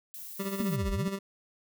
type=noise; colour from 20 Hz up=violet; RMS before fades=-43 dBFS; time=0.14-0.76 s; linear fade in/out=0 ms
type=tone with tremolo; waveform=25% pulse; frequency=196 Hz; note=G3; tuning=in tune; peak=-26 dBFS; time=0.39-1.19 s; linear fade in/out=10 ms; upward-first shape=sine; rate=15 Hz; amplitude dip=60%
type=linear two-way sweep; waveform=sine; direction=down then up; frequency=241.4 to 36.33 to 205.1 Hz; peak=-29 dBFS; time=0.6-1.08 s; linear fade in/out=0 ms; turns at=0.91 s
effects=none